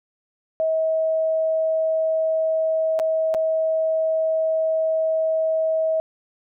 sine tone with dropouts, 640 Hz, D#5, 49 cents sharp, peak -18 dBFS, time 0.6-6 s, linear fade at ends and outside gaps 0 ms, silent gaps 2.991-2.998 / 3.341-3.347 s, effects none

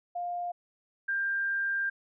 sine tone pair in turn, 704 / 1591.9 Hz, F5 / G6, +14 / +26 cents, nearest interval octave + major second, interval 1412 cents, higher second, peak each -31 / -27 dBFS, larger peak second, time 0.15-0.52 / 1.08-1.9 s, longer second, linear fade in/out 10 ms, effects none

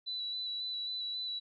sine tone with vibrato, 3961 Hz, B7, 4 cents sharp, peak -35 dBFS, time 0.06-1.4 s, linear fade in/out 20 ms, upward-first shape square, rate 3.7 Hz, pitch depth 15 cents each way, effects none

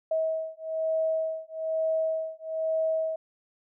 sine beating tone pair, 640 / 641.1 Hz, D#5 / E5, +49 / -48 cents, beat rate 1.1 Hz, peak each -29 dBFS, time 0.11-3.16 s, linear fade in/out 5 ms, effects none

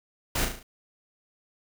pink noise with echo, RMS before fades -27 dBFS, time 0.35-0.45 s, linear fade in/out 5 ms, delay 36 ms, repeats 5, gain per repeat -5 dB, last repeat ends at 0.63 s, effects none

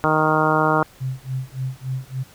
harmonic tone, 155.56 Hz, D#3, in tune, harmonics 1 / 2 / 3 / 4 / 5 / 6 / 7 / 8 / 9, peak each -24 / -24 / -24 / -24 / -24 / -24 / -24 / -24 / -24 dBFS, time 0.04-0.83 s, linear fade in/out 0 ms
sine tone with tremolo, 130.81 Hz, C3, in tune, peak -21 dBFS, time 1-2.24 s, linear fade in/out 20 ms, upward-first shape sine, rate 3.5 Hz, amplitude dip 100%
effects pink hiss -49 dBFS RMS until 2.34 s

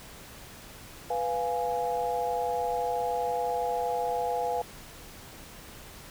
sine chord, F diminished, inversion second, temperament equal, 493.9 / 698.5 / 830.6 Hz, Cb5 / F5 / Ab5, 0 / 0 / 0 cents, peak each -31 dBFS, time 1.1-4.62 s, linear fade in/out 5 ms, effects pink hiss -47 dBFS RMS until 6.1 s

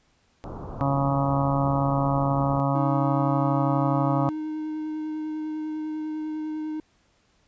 pink low-pass noise, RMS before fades -36 dBFS, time 0.44-2.6 s, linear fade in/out 0 ms, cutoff 1200 Hz, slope 48 dB/octave
harmonic tone, 138.59 Hz, C#3, in tune, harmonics 1 / 2 / 4 / 5 / 6 / 7 / 8 / 9, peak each -24 / -27 / -30 / -31 / -32 / -32 / -33 / -34 dBFS, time 0.81-4.29 s, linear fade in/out 0 ms
triangle tone with vibrato, 309.4 Hz, D#4, 10 cents flat, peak -26 dBFS, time 2.75-6.8 s, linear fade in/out 2 ms, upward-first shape triangle, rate 10 Hz, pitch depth 13 cents each way
effects pink hiss -65 dBFS RMS until 7.47 s + resampled to 16000 Hz

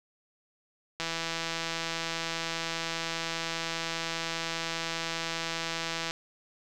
click train, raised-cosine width 0.2 ms, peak -15 dBFS, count 844, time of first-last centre 1-6.109 s, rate 165 Hz, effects none

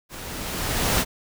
pink noise with level ramp, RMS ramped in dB -38 to -19 dBFS, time 0.09-1.05 s, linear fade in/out 50 ms, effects none

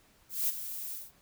violet noise with ADSR envelope, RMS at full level -28 dBFS, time 0.29-1.12 s, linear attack 200 ms, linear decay 18 ms, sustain -11 dB, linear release 190 ms, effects pink hiss -64 dBFS RMS until 1.21 s

